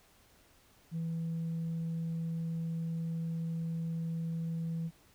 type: tone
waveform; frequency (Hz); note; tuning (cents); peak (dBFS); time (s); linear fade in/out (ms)
sine; 164.81; E3; 0; -31; 0.91-4.91; 50
effects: tanh soft clip ceiling -31 dBFS + pink hiss -64 dBFS RMS until 5.14 s